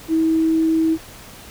sine tone, 322.1 Hz, E4, 40 cents flat, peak -14 dBFS, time 0.08-0.98 s, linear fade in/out 50 ms, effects pink hiss -40 dBFS RMS until 1.5 s

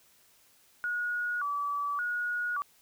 sine tone with vibrato, 1291 Hz, E6, 37 cents flat, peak -29 dBFS, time 0.84-2.62 s, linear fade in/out 0 ms, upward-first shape square, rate 0.87 Hz, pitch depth 200 cents each way, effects white hiss -63 dBFS RMS until 2.81 s

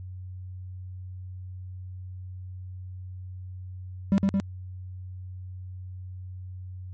triangle tone with echo, 196 Hz, G3, in tune, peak -15 dBFS, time 4.12-4.18 s, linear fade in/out 0 ms, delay 110 ms, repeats 2, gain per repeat -2 dB, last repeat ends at 4.4 s, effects added 92 Hz sine -36 dBFS peak until 6.93 s + MP3 32 kbps

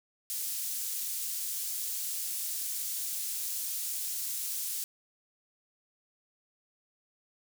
pink high-pass noise, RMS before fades -35 dBFS, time 0.3-4.84 s, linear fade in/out 0 ms, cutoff 7700 Hz, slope 12 dB/octave, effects none

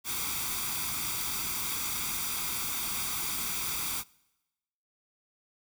white noise with comb filter, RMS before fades -33 dBFS, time 0.04-4.04 s, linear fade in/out 50 ms, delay 0.85 ms, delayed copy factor +0.7, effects noise-tail reverb RT60 1.0 s tail -24 dB re dry

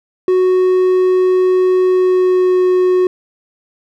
triangle tone with pitch glide, 369.2 to 366.2 Hz, F#4 to F#4, -4 to -18 cents, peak -7 dBFS, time 0.28-3.07 s, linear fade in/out 2 ms, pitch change -14 cents, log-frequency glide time 1.85-2.66 s, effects none

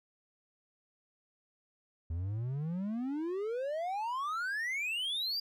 triangle exponential sweep, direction up, 79 to 4863 Hz, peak -31 dBFS, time 2.1-5.4 s, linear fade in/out 5 ms, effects none

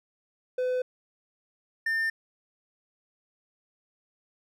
triangle tone pair in turn, 505 / 1799.6 Hz, B4 / A6, +39 / +39 cents, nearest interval octave + minor seventh, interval 2200 cents, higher second, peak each -23 dBFS, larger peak neither, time 0.58-0.82 / 1.86-2.1 s, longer neither, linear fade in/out 5 ms, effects none

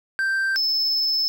triangle tone pair in turn, 1568 / 5247 Hz, G6 / E8, 0 / -9 cents, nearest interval octave + major sixth, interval 2091 cents, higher second, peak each -18 dBFS, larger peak neither, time 0.19-0.56 / 0.56-1.28 s, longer second, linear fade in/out 0 ms, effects none

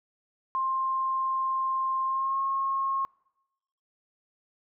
sine tone with pitch glide, 1056 to 1081.9 Hz, C6 to C#6, +16 to -42 cents, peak -25 dBFS, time 0.55-3.05 s, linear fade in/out 0 ms, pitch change +42 cents, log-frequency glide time 2.05-2.39 s, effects noise-tail reverb RT60 0.9 s tail -25 dB re dry

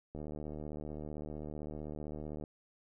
click train, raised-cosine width 2 ms, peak -30 dBFS, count 174, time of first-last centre 0.15-2.438 s, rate 75.6 Hz, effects none

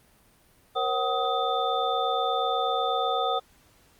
sine tone cluster, 470.8 / 539 / 752 / 1258 / 3557 Hz, A#4 / C#5 / F#5 / D#6 / A7, +17 / -49 / +28 / +19 / +18 cents, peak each -31 / -32 / -27 / -29 / -33 dBFS, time 0.75-3.4 s, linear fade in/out 20 ms, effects pink hiss -60 dBFS RMS until 3.99 s + Opus 32 kbps

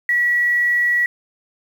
sine tone with quantisation, 1933 Hz, B6, 38 cents flat, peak -14 dBFS, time 0.09-1.06 s, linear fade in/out 2 ms, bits 7, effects none

